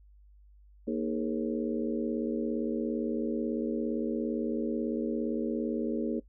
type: harmonic tone with a mistuned harmonic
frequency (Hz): 77.78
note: D#2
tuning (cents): 0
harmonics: 3 / 4 / 5 / 6 / 7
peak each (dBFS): -32 / -34 / -36 / -38 / -39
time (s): 0.87-6.2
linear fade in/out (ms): 10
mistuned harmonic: 5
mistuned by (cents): +90
effects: noise-tail reverb RT60 0.1 s tail -20 dB re dry + added 50 Hz sine -54 dBFS peak until 6.28 s